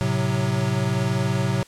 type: chord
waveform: square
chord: F# diminished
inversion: first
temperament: equal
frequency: 110 / 130.81 / 185 Hz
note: A2 / C3 / F#3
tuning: 0 / 0 / 0 cents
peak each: -26 / -24 / -27 dBFS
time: 0.01-1.63 s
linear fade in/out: 0 ms
effects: white hiss -52 dBFS RMS until 1.67 s + low-pass 9000 Hz 12 dB/octave